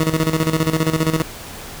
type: tone with tremolo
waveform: 20% pulse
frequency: 159.3 Hz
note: D#3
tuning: 41 cents sharp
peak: -9 dBFS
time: 0-1.22 s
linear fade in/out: 2 ms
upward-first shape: square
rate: 15 Hz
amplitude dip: 70%
effects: pink hiss -34 dBFS RMS until 1.8 s